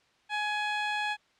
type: tone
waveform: 15% pulse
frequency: 839 Hz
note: G#5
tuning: 17 cents sharp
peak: -22 dBFS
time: 0.29-1.17 s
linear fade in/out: 50 ms
effects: white hiss -66 dBFS RMS until 1.39 s + low-pass 4000 Hz 12 dB/octave